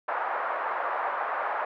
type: band-pass noise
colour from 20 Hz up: pink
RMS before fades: -30 dBFS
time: 0.08-1.65 s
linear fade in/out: 5 ms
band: 660 to 1500 Hz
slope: 24 dB/octave
effects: none